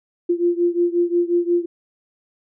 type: beating tone pair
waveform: sine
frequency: 345.5 / 351.1 Hz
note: F4 / F4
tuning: -19 / +9 cents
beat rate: 5.6 Hz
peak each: -18 / -20 dBFS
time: 0.29-1.66 s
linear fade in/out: 10 ms
effects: none